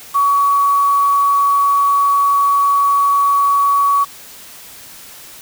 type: tone with quantisation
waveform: sine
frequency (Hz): 1128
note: C#6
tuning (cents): +30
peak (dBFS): -10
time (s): 0.14-4.05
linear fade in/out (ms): 20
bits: 5
effects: white hiss -37 dBFS RMS until 5.41 s